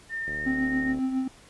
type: tone with pitch glide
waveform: sine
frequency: 1809 to 1845.9 Hz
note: A6 to A#6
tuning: +48 to -18 cents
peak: -29 dBFS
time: 0.09-0.95 s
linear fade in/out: 50 ms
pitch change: +34 cents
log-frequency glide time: 0.32-0.52 s
type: click train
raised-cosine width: 2 ms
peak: -27 dBFS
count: 54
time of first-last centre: 0.28-0.987 s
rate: 75 Hz
type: tone with tremolo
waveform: triangle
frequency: 261.6 Hz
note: C4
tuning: in tune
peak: -20 dBFS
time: 0.46-1.28 s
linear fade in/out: 5 ms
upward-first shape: triangle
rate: 7.3 Hz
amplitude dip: 55%
effects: pink hiss -53 dBFS RMS until 1.49 s + resampled to 24000 Hz